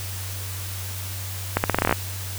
accelerating click train, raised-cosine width 0.5 ms, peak -3 dBFS, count 11, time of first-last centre 1.57-1.926 s, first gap 69 ms, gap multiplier 0.84, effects added 95 Hz sine -31 dBFS peak until 2.38 s + white hiss -35 dBFS RMS until 2.38 s

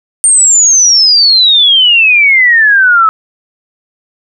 sine exponential sweep, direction down, 8870 to 1283 Hz, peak -3 dBFS, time 0.24-3.09 s, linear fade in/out 0 ms, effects none

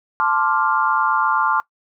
sine chord, D minor seventh, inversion second, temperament equal, 880 / 1046.5 / 1174.7 / 1396.9 Hz, A5 / C6 / D6 / F6, 0 / 0 / 0 / 0 cents, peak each -21 dBFS, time 0.2-1.6 s, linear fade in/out 0 ms, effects noise-tail reverb RT60 0.1 s tail -20 dB re dry

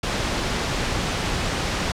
pink noise, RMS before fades -24 dBFS, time 0.03-1.92 s, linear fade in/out 5 ms, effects low-pass 6000 Hz 12 dB/octave

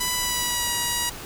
5% pulse tone with pitch glide, 992 to 959.9 Hz, B5 to B5, +7 to -50 cents, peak -11 dBFS, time 0-1.1 s, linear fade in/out 10 ms, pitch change -57 cents, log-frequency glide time 0.15-0.72 s, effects pink hiss -37 dBFS RMS until 1.25 s

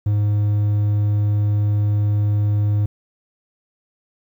triangle tone, 103.83 Hz, G#2, in tune, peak -13 dBFS, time 0.06-2.86 s, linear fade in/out 5 ms, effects 9-bit

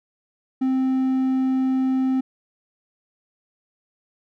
triangle tone with hard clipping, 261.6 Hz, C4, in tune, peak -19 dBFS, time 0.61-2.21 s, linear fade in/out 10 ms, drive 6 dB, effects none

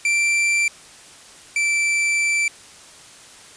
45% pulse tone pair in turn, 2349 / 2334 Hz, D7 / D7, 0 / -11 cents, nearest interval unison, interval 11 cents, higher first, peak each -16 / -17 dBFS, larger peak first, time 0.05-0.68 / 1.56-2.48 s, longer second, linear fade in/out 2 ms, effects white hiss -44 dBFS RMS until 3.56 s + resampled to 22050 Hz

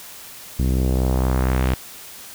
sawtooth tone with low-pass filter sweep, 64.2 Hz, C2, 32 cents flat, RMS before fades -19 dBFS, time 0.59-1.74 s, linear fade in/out 0 ms, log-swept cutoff 250 to 3200 Hz, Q 1.1, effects white hiss -39 dBFS RMS until 2.34 s

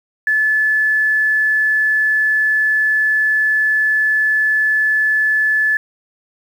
sine tone, 1730 Hz, A6, 30 cents flat, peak -12 dBFS, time 0.27-5.77 s, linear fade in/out 2 ms, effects 7-bit

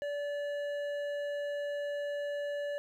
sine tone with hard clipping, 578 Hz, D5, 28 cents flat, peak -35 dBFS, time 0.02-2.78 s, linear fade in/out 0 ms, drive 9 dB, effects none

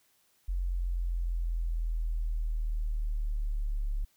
sine exponential sweep, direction down, 45 to 35.49 Hz, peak -28 dBFS, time 0.48-4.05 s, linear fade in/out 10 ms, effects white hiss -69 dBFS RMS until 4.16 s

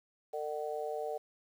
harmonic tone, 150.6 Hz, D3, 44 cents sharp, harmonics 3 / 4 / 5, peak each -38 / -39 / -40 dBFS, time 0.33-1.18 s, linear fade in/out 10 ms, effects 10-bit

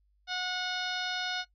harmonic tone with a mistuned harmonic, 730 Hz, F#5, 24 cents flat, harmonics 1 / 2 / 3 / 4 / 5 / 6 / 7 / 8, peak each -38 / -36 / -42 / -42 / -37 / -42 / -42 / -51 dBFS, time 0.27-1.45 s, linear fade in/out 50 ms, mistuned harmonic 6, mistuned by -45 cents, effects noise-tail reverb RT60 0.1 s tail -17 dB re dry + added 50 Hz sine -66 dBFS peak until 1.54 s

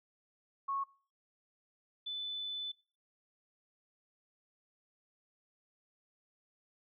sine tone pair in turn, 1100 / 3502 Hz, C#6 / A7, -14 / -9 cents, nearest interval octave + minor sixth, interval 2005 cents, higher second, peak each -33 / -37 dBFS, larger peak first, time 0.68-0.84 / 2.06-2.72 s, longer second, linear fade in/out 10 ms, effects noise-tail reverb RT60 0.4 s tail -22 dB re dry

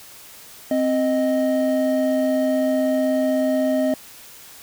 triangle tone pair together, 261.6 / 622.3 Hz, C4 / D#5, 0 / 0 cents, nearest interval octave + minor third, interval 1500 cents, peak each -18 / -18 dBFS, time 0.71-3.94 s, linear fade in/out 2 ms, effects white hiss -43 dBFS RMS until 4.62 s

